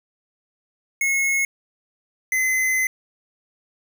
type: tone pair in turn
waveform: square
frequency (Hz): 2176 / 2044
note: C#7 / C7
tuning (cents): -33 / -41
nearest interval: minor second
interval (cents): 108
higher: first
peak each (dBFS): -19 / -19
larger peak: neither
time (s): 1.01-1.45 / 2.32-2.87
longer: second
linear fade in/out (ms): 2
effects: 9-bit